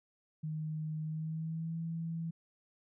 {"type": "tone with pitch glide", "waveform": "sine", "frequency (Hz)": [155.56, 164.81], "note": ["D#3", "E3"], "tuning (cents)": [0, 0], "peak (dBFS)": -35, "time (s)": [0.43, 2.31], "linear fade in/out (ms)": 10, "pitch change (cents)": 100, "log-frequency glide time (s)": [1.03, 1.78], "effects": []}